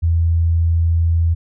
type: tone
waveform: sine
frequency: 83.3 Hz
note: E2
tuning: 19 cents sharp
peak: -12 dBFS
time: 0.02-1.35 s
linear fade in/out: 20 ms
effects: none